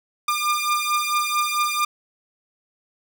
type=beating tone pair; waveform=sawtooth; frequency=1200 / 1204.5 Hz; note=D6 / D6; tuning=+37 / +43 cents; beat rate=4.5 Hz; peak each=-19 / -20 dBFS; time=0.28-1.85 s; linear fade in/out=5 ms; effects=none